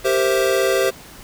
square chord, C dominant seventh, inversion second, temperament equal, 392 / 466.2 / 523.3 / 659.3 Hz, G4 / Bb4 / C5 / E5, 0 / 0 / 0 / 0 cents, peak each -20 / -26 / -20 / -25 dBFS, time 0.04-0.91 s, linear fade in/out 20 ms, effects pink hiss -41 dBFS RMS until 1.23 s

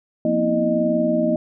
sine tone cluster, 175 / 236.2 / 257.4 / 322.7 / 615 Hz, F3 / A#3 / C4 / E4 / D#5, +4 / +23 / -28 / -37 / -20 cents, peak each -27 / -21 / -28 / -24 / -20 dBFS, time 0.25-1.36 s, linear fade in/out 2 ms, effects none

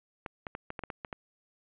clicks, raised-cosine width 0.5 ms, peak -22 dBFS, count 9, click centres 0.262 / 0.468 / 0.551 / 0.704 / 0.792 / 0.837 / 0.902 / 1.048 / 1.128 s, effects resampled to 8000 Hz + 10-bit

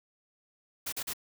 white noise bursts, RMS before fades -35 dBFS, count 3, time 0.86-1.135 s, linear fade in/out 10 ms, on 65 ms, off 40 ms, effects none

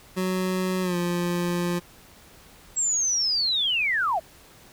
25% pulse tone with pitch glide, 185.4 to 174.99 Hz, F#3 to F3, +4 to +4 cents, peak -20 dBFS, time 0.16-1.8 s, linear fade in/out 20 ms, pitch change -100 cents, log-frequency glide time 0.82-0.96 s
sine linear sweep, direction down, 7680 to 594 Hz, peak -21 dBFS, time 2.76-4.2 s, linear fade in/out 20 ms
effects pink hiss -51 dBFS RMS until 4.72 s

